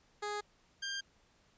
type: tone pair in turn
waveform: 15% pulse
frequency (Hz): 415.3 / 1592.6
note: G#4 / G6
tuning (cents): 0 / +27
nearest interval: octave + major seventh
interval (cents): 2327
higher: second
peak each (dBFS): -30 / -30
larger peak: neither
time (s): 0.22-0.41 / 0.82-1.01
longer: neither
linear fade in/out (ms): 10
effects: pink hiss -69 dBFS RMS until 1.57 s + resampled to 16000 Hz